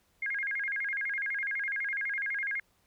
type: tone with vibrato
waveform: sine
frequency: 1864.7 Hz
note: A#6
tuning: in tune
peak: -30 dBFS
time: 0.22-2.6 s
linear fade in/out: 5 ms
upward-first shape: square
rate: 12 Hz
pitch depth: 230 cents each way
effects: pink hiss -70 dBFS RMS until 2.86 s